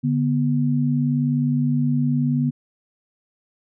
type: tone pair together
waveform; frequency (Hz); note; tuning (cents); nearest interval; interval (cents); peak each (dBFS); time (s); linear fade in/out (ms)
sine; 145.2 / 244.4; D3 / B3; -19 / -18; major sixth; 901; -20; 0.03-2.51; 20
effects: none